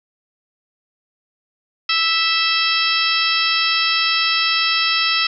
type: harmonic tone with a mistuned harmonic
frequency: 658 Hz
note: E5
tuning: 3 cents flat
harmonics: 2 / 3 / 4 / 5 / 6 / 7 / 8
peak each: -23 / -25 / -21 / -23 / -23 / -26 / -22 dBFS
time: 1.89-5.27 s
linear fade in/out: 5 ms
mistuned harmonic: 5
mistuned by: -31 cents
effects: none

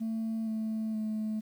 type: tone with pitch steps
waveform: sine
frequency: 223.4 / 219.9 / 216.5 Hz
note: A3 / A3 / A3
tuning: +27 / -1 / -28 cents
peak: -28 dBFS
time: 0-1.41 s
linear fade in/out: 20 ms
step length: 470 ms
effects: tanh soft clip ceiling -29 dBFS + 10-bit

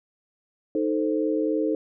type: chord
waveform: sine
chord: A diminished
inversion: second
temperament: equal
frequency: 311.1 / 440 / 523.3 Hz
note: Eb4 / A4 / C5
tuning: 0 / 0 / 0 cents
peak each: -24 / -26 / -29 dBFS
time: 0.75-1.75 s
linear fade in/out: 2 ms
effects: none

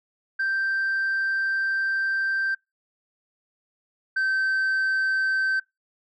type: tone pair in turn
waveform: sine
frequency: 1568 / 1548.2 Hz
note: G6 / G6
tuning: 0 / -22 cents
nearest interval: unison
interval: 22 cents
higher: first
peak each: -20 / -18 dBFS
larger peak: second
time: 0.39-2.55 / 4.16-5.6 s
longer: first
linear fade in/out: 10 ms
effects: noise-tail reverb RT60 0.2 s tail -25 dB re dry + tanh soft clip ceiling -20 dBFS

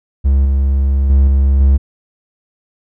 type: tone with level steps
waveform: triangle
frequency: 68.2 Hz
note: C#2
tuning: 28 cents flat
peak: -6 / -8 / -4 / -6 / -4 dBFS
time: 0.24-1.78 s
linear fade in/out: 20 ms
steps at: 0.45 / 1.1 / 1.27 / 1.6 s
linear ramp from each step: 2 ms
effects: none

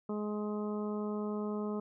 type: harmonic tone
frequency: 209.8 Hz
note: G#3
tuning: 18 cents sharp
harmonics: 1 / 2 / 3 / 4 / 5 / 6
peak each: -35 / -38 / -46 / -50 / -48 / -49 dBFS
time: 0.09-1.8 s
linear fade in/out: 5 ms
effects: none

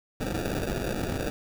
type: noise with sample-and-hold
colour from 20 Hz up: blue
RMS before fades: -30 dBFS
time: 0.2-1.3 s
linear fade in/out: 0 ms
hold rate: 1050 Hz
effects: none

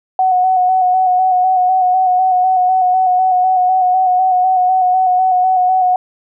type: tone with vibrato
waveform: sine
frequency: 740 Hz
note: F#5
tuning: in tune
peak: -9 dBFS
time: 0.19-5.96 s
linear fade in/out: 2 ms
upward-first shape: square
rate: 4 Hz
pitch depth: 24 cents each way
effects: none

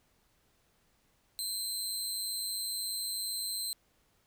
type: tone with amplitude modulation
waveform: 20% pulse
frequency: 4106 Hz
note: C8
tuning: 33 cents flat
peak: -26 dBFS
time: 1.39-3.73 s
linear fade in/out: 0 ms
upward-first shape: sine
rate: 197 Hz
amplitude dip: 40%
effects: pink hiss -71 dBFS RMS until 4.26 s

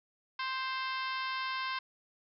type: harmonic tone with a mistuned harmonic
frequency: 523.3 Hz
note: C5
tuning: in tune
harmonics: 2 / 3 / 4 / 5 / 6 / 7 / 8 / 9 / 10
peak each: -36 / -40 / -42 / -44 / -46 / -47 / -48 / -49 / -50 dBFS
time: 0.39-1.79 s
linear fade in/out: 5 ms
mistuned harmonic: 5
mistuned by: +17 cents
effects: none

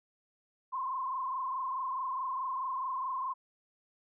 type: tone with frequency modulation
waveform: sine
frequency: 1044 Hz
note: C6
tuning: 4 cents flat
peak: -32 dBFS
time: 0.72-3.34 s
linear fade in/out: 20 ms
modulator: 24.7 Hz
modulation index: 1.8
effects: none

